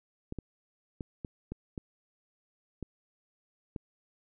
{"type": "clicks", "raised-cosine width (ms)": 3, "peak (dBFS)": -24, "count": 8, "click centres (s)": [0.324, 0.387, 1.008, 1.248, 1.52, 1.778, 2.827, 3.762], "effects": []}